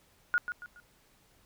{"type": "tone with echo", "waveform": "sine", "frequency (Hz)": 1441, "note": "F#6", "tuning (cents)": -46, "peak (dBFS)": -23, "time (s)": [0.34, 0.38], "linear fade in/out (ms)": 0, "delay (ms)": 140, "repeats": 3, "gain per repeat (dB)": -9, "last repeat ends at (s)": 0.8, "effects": ["pink hiss -65 dBFS RMS until 1.45 s"]}